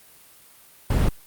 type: noise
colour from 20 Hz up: brown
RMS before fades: -19 dBFS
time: 0.9-1.09 s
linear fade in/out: 5 ms
effects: white hiss -51 dBFS RMS until 1.26 s + Opus 32 kbps